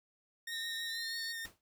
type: tone with vibrato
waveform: sawtooth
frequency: 1833 Hz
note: A#6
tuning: 30 cents flat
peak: -36 dBFS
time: 0.47-1.46 s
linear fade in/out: 5 ms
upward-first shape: triangle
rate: 6.2 Hz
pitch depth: 21 cents each way
type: tone with pitch glide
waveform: sine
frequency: 3871 to 4421 Hz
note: B7 to C#8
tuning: -35 to -5 cents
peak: -40 dBFS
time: 0.51-1.33 s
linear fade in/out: 20 ms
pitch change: +230 cents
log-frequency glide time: 0.86-1.18 s
type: noise with exponential decay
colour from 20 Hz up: pink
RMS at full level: -47 dBFS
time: 1.45-1.61 s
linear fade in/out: 1 ms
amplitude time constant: 33 ms
effects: none